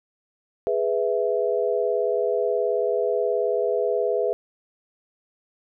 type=chord; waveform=sine; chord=E major; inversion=first; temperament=equal; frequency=415.3 / 493.9 / 659.3 Hz; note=G#4 / B4 / E5; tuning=0 / 0 / 0 cents; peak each=-24 / -24 / -26 dBFS; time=0.67-4.33 s; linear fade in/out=0 ms; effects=none